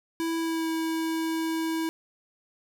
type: tone with pitch glide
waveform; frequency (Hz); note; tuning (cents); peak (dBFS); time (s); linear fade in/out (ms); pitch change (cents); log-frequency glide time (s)
square; 329.2 to 324.3; E4 to E4; -2 to -28; -27; 0.2-1.89; 0; -26; 0.38-0.69
effects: none